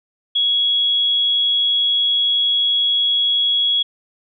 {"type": "tone", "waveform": "sine", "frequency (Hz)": 3337, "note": "G#7", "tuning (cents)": 8, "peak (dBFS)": -14, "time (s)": [0.35, 3.83], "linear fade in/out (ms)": 10, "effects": []}